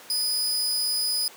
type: tone with amplitude modulation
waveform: sawtooth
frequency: 4978 Hz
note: D#8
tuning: in tune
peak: -18 dBFS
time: 0.1-1.28 s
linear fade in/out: 2 ms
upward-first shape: sine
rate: 238 Hz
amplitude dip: 55%
effects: pink hiss -46 dBFS RMS until 1.36 s + high-pass 400 Hz 12 dB/octave